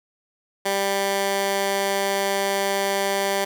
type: tone with high-pass filter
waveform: 15% pulse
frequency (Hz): 197.2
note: G3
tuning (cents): +11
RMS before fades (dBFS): -23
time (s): 0.65-3.45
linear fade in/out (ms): 10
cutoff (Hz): 430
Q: 0.62
effects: none